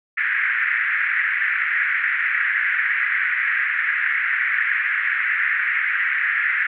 pink band-pass noise, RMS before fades -21 dBFS, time 0.17-6.67 s, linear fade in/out 10 ms, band 1600 to 2100 Hz, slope 48 dB/octave, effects none

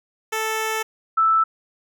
10% pulse / sine tone pair in turn, 440 / 1318.5 Hz, A4 / E6, 0 / 0 cents, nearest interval octave + perfect fifth, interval 1900 cents, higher second, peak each -14 dBFS, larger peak neither, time 0.32-0.83 / 1.17-1.44 s, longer first, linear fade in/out 10 ms, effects none

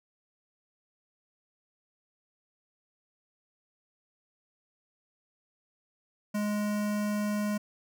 square tone with notch filter, 208.3 Hz, G#3, 5 cents sharp, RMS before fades -30 dBFS, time 6.34-7.58 s, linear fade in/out 10 ms, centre 3700 Hz, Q 1.9, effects none

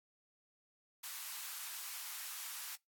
white high-pass noise, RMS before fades -45 dBFS, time 1.03-2.76 s, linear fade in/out 10 ms, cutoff 910 Hz, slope 24 dB/octave, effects noise-tail reverb RT60 0.2 s tail -26 dB re dry + AAC 64 kbps

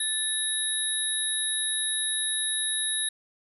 sine tone cluster, 1751 / 3805 / 11000 Hz, A6 / A#7 / F9, -9 / +35 / -27 cents, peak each -36 / -29 / -28 dBFS, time 0-3.09 s, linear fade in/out 5 ms, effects none

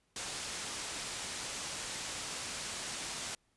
white low-pass noise, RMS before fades -41 dBFS, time 0.16-3.35 s, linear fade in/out 2 ms, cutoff 8800 Hz, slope 24 dB/octave, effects pink hiss -75 dBFS RMS until 3.56 s + resampled to 24000 Hz

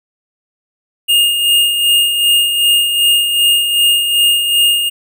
square tone with tremolo, 2834 Hz, F7, 25 cents sharp, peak -8 dBFS, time 1.08-4.9 s, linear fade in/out 20 ms, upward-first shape sine, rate 2.6 Hz, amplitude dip 50%, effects none

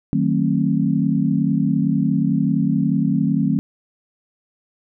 sine chord, D# diminished seventh, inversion none, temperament just, 155.56 / 186.68 / 224 / 268.8 Hz, D#3 / F#3 / A3 / C4, 0 / +16 / +31 / +47 cents, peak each -21 dBFS, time 0.13-3.59 s, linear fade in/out 0 ms, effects none

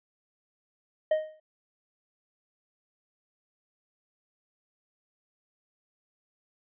triangle tone with exponential decay, 622.3 Hz, D#5, in tune, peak -17 dBFS, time 1.11-1.4 s, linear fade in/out 5 ms, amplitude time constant 61 ms, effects resampled to 8000 Hz

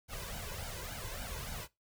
pink noise with flanger, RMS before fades -42 dBFS, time 0.08-1.68 s, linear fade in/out 50 ms, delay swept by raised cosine 1.3 to 2.02 ms, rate 3.5 Hz, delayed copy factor +0.85, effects noise-tail reverb RT60 0.2 s tail -20 dB re dry

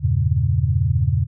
sine chord, E diminished seventh, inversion none, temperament equal, 82.41 / 98 / 116.54 / 138.59 Hz, E2 / G2 / Bb2 / Db3, 0 / 0 / 0 / 0 cents, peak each -21 dBFS, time 0-1.27 s, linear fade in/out 50 ms, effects none

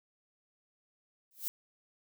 violet noise with exponential growth, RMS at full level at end -31 dBFS, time 1.31-1.48 s, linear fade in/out 0 ms, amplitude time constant 35 ms, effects none

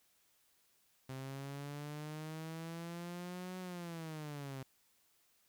sawtooth linear two-way sweep, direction up then down, 130.81 to 185 to 130.81 Hz, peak -39 dBFS, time 1.09-4.63 s, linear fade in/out 5 ms, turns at 3.59 s, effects white hiss -73 dBFS RMS until 5.48 s

